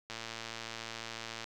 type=click train; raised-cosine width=0.2 ms; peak=-23 dBFS; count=154; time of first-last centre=0.1-1.442 s; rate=114 Hz; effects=none